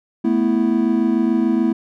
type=chord; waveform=triangle; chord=A suspended second; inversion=none; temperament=equal; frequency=220 / 246.9 / 329.6 Hz; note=A3 / B3 / E4; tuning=0 / 0 / 0 cents; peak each=-17 dBFS; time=0.24-1.73 s; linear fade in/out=10 ms; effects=none